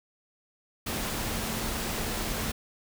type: tone in noise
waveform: sine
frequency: 223.8 Hz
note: A3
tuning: 30 cents sharp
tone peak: -40 dBFS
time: 0.86-2.52 s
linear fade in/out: 10 ms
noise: pink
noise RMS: -32 dBFS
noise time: 0.86-2.52 s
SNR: -11 dB
effects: none